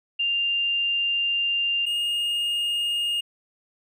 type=tone pair in turn; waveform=sine / triangle; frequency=2794 / 2841 Hz; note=F7 / F7; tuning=0 / +29 cents; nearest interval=unison; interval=29 cents; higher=second; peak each=-21 dBFS; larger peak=neither; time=0.19-1.86 / 1.86-3.21 s; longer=first; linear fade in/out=10 ms; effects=none